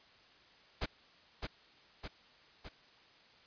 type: noise with echo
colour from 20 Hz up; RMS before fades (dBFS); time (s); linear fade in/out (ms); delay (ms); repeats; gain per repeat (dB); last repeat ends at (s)
pink; -35; 0.81-0.86; 10; 610; 3; -4; 2.69
effects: white hiss -62 dBFS RMS until 3.46 s + resampled to 11025 Hz